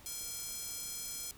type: tone with high-pass filter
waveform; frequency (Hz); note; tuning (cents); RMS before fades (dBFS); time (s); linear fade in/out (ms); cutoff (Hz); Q
square; 466.2; A#4; 0; -42; 0.06-1.31; 0; 6500; 1.1
effects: pink hiss -57 dBFS RMS until 1.37 s